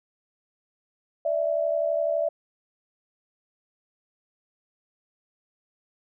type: tone pair together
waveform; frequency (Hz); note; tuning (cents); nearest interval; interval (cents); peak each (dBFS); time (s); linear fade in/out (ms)
sine; 587.3 / 659.2; D5 / E5; 0 / 0; major second; 200; -25; 1.25-2.29; 5
effects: none